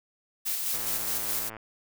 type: noise with tremolo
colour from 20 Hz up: blue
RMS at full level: -29 dBFS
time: 0.45-1.5 s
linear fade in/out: 20 ms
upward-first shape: square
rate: 4.8 Hz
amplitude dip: 30%
type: click train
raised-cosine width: 0.5 ms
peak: -26 dBFS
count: 92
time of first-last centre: 0.74-1.567 s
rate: 110 Hz
effects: none